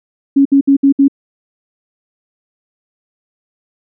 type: tone bursts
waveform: sine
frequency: 276.7 Hz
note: C#4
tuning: 3 cents flat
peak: -5 dBFS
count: 5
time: 0.36-1.082 s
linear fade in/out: 10 ms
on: 94 ms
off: 63 ms
effects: none